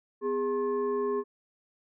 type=tone with frequency modulation; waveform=sine; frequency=410 Hz; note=G#4; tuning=22 cents flat; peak=-26 dBFS; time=0.21-1.24 s; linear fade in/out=50 ms; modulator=661 Hz; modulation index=0.65; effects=none